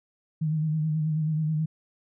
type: tone with vibrato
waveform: sine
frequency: 155.56 Hz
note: D#3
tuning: in tune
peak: -23 dBFS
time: 0.41-1.66 s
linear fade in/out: 10 ms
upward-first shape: sine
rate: 9.3 Hz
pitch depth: 43 cents each way
effects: none